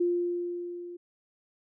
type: tone with level ramp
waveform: sine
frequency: 350 Hz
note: F4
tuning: 4 cents sharp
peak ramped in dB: -22 to -39 dBFS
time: 0-0.97 s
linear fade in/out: 10 ms
effects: none